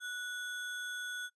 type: tone with sample-and-hold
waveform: sine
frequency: 1473 Hz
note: F#6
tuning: 8 cents flat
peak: -37 dBFS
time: 0-1.3 s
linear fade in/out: 50 ms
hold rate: 4900 Hz
effects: noise-tail reverb RT60 0.1 s tail -19 dB re dry + resampled to 24000 Hz